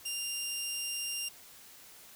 15% pulse tone, 2794 Hz, F7, in tune, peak -27 dBFS, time 0.05-1.29 s, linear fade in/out 10 ms, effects white hiss -54 dBFS RMS until 2.15 s

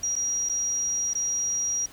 sine tone with dropouts, 5730 Hz, F8, 44 cents sharp, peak -24 dBFS, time 0.03-1.86 s, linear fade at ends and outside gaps 5 ms, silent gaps 0.156-0.162 / 0.49-0.495 / 1.135-1.151 s, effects pink hiss -49 dBFS RMS until 1.92 s

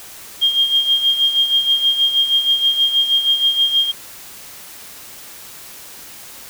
sine tone with tremolo, 3219 Hz, G7, 45 cents sharp, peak -10 dBFS, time 0.41-3.92 s, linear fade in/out 20 ms, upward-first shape sine, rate 6.3 Hz, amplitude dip 65%, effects white hiss -37 dBFS RMS until 6.49 s

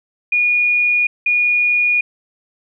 sine tone pair in turn, 2444 / 2444 Hz, D#7 / D#7, -32 / -32 cents, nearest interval unison, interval 0 cents, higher neither, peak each -12 dBFS, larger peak neither, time 0.32-1.07 / 1.26-2.01 s, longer neither, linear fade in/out 5 ms, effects none

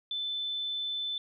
sine tone, 3520 Hz, A7, in tune, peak -31 dBFS, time 0.11-1.18 s, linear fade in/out 2 ms, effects none

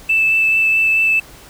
triangle tone with vibrato, 2637 Hz, E7, in tune, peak -8 dBFS, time 0.09-1.2 s, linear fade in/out 10 ms, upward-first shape triangle, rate 4.6 Hz, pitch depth 10 cents each way, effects tanh soft clip ceiling -9 dBFS + pink hiss -41 dBFS RMS until 1.49 s

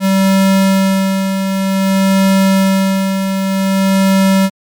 square tone with tremolo, 192.9 Hz, G3, 28 cents flat, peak -8 dBFS, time 0-4.5 s, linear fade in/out 50 ms, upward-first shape sine, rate 0.53 Hz, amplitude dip 50%, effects MP3 96 kbps

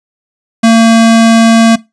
square tone, 227.2 Hz, A#3, 44 cents flat, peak -3 dBFS, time 0.63-1.76 s, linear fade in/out 10 ms, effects noise-tail reverb RT60 0.2 s tail -19 dB re dry + resampled to 22050 Hz

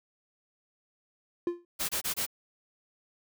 triangle tone with exponential decay, 347.8 Hz, F4, 7 cents flat, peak -21 dBFS, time 1.47-1.65 s, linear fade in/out 2 ms, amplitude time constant 37 ms
white noise bursts, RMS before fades -31 dBFS, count 4, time 1.79-2.265 s, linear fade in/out 20 ms, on 100 ms, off 25 ms
effects none

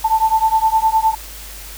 sine beating tone pair, 880 / 889.7 Hz, A5 / A5, 0 / +19 cents, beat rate 9.7 Hz, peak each -15 dBFS, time 0.04-1.15 s, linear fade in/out 10 ms, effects added 49 Hz sine -35 dBFS peak until 1.77 s + white hiss -35 dBFS RMS until 1.77 s

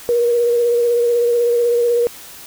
sine tone with vibrato, 476 Hz, A#4, 36 cents sharp, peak -12 dBFS, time 0.09-2.07 s, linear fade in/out 0 ms, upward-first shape sine, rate 16 Hz, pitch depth 24 cents each way, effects white hiss -37 dBFS RMS until 2.46 s

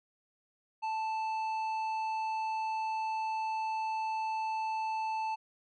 sine tone with tanh clipping, 880 Hz, A5, in tune, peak -33 dBFS, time 0.82-5.36 s, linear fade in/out 20 ms, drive 9 dB, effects none

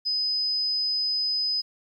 sine tone, 5020 Hz, D#8, 15 cents sharp, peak -23 dBFS, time 0.05-1.62 s, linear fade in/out 20 ms, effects 10-bit

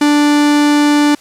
45% pulse tone, 293.7 Hz, D4, in tune, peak -8 dBFS, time 0.01-1.15 s, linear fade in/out 5 ms, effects white hiss -43 dBFS RMS until 1.2 s + low-pass 9000 Hz 12 dB/octave

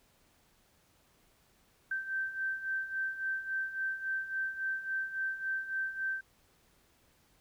sine beating tone pair, 1555 / 1558.6 Hz, G6 / G6, -14 / -10 cents, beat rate 3.6 Hz, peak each -39 / -34 dBFS, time 1.91-6.21 s, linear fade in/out 5 ms, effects pink hiss -68 dBFS RMS until 7.4 s

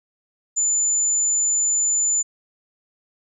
sine tone, 7040 Hz, A8, in tune, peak -17 dBFS, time 0.56-2.23 s, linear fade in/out 20 ms, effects none

